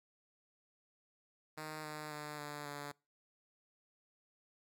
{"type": "tone with pitch steps", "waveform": "5% pulse", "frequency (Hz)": [154.8, 152.23, 149.7, 147.21, 144.77], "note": ["D#3", "D#3", "D3", "D3", "D3"], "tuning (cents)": [-9, -38, 33, 4, -24], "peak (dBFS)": -32, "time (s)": [1.57, 2.92], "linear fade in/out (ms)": 10, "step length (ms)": 270, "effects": ["noise-tail reverb RT60 0.3 s tail -25 dB re dry"]}